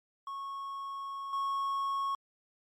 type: tone with level steps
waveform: triangle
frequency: 1100 Hz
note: C#6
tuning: 14 cents flat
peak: -35 / -28 dBFS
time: 0.27-2.15 s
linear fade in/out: 2 ms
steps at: 1.33 s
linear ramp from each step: 2 ms
effects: MP3 64 kbps